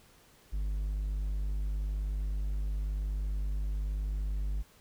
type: tone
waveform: triangle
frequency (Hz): 50.5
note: G#1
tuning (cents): -48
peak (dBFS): -28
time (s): 0.52-4.63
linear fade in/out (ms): 20
effects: pink hiss -61 dBFS RMS until 4.8 s